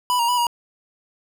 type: tone with pitch steps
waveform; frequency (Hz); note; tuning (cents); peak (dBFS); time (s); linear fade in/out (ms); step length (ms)
square; 989 / 939 / 983 / 953; B5 / A#5 / B5 / A#5; +2 / +12 / -8 / +38; -18; 0.1-0.468; 0; 92
effects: none